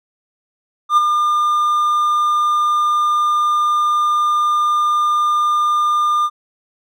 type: tone with ADSR envelope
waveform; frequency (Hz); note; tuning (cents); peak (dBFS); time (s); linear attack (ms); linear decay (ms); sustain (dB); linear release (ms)
triangle; 1204; D6; +43; -5; 0.89-6.3; 81; 21; -6; 50
effects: none